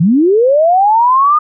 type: linear sweep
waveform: sine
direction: up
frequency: 147.8 to 1234 Hz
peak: -6 dBFS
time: 0-1.39 s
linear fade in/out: 10 ms
effects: none